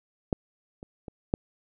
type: clicks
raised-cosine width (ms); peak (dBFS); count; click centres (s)
2; -11 / -28 / -25 / -10; 4; 0.328 / 0.829 / 1.082 / 1.339
effects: none